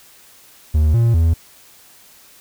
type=tone with pitch steps; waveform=triangle; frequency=76.8 / 116.5 / 82 Hz; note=D#2 / A#2 / E2; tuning=-22 / -1 / -9 cents; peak=-9 dBFS; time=0.74-1.34 s; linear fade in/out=10 ms; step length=200 ms; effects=white hiss -47 dBFS RMS until 2.4 s